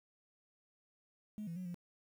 sine tone with pitch steps, 211.8 / 167.9 / 183.4 / 175.6 Hz, G#3 / E3 / F#3 / F3, +34 / +32 / -15 / +10 cents, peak -39 dBFS, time 1.38-1.744 s, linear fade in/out 0 ms, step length 91 ms, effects tanh soft clip ceiling -37 dBFS + 11-bit

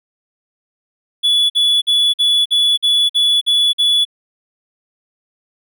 triangle tone bursts, 3423 Hz, A7, 48 cents flat, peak -9 dBFS, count 9, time 1.23-4.052 s, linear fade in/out 20 ms, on 270 ms, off 49 ms, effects none

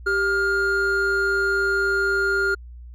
triangle tone pair together, 392 / 1411.9 Hz, G4 / F6, 0 / +18 cents, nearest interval octave + minor seventh, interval 2218 cents, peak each -22 / -18 dBFS, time 0.06-2.55 s, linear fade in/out 10 ms, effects added 60 Hz sine -37 dBFS peak until 2.94 s

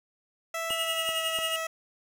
15% pulse tone with pitch glide, 659.3 to 648.7 Hz, E5 to E5, 0 to -28 cents, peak -24 dBFS, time 0.54-1.67 s, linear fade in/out 5 ms, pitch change -28 cents, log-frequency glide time 0.73-1.17 s
square tone with tremolo, 2863 Hz, F7, 42 cents sharp, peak -27 dBFS, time 0.7-1.56 s, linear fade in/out 0 ms, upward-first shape triangle, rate 11 Hz, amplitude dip 80%
clicks, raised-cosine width 1 ms, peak -26 / -28 / -26 dBFS, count 3, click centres 0.706 / 1.09 / 1.388 s
effects none

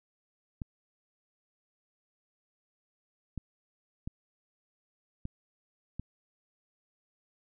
clicks, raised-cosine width 5 ms, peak -24 dBFS, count 5, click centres 0.618 / 3.377 / 4.075 / 5.254 / 5.996 s, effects none

